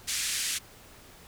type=band-pass noise; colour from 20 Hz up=white; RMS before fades=-31 dBFS; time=0.07-0.59 s; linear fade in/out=20 ms; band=1700 to 9600 Hz; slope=24 dB/octave; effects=pink hiss -52 dBFS RMS until 1.27 s